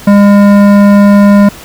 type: tone with hard clipping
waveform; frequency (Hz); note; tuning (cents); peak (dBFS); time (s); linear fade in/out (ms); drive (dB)
sine; 202.6; G#3; -43; -3; 0.07-1.49; 5; 14
effects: pink hiss -30 dBFS RMS until 1.64 s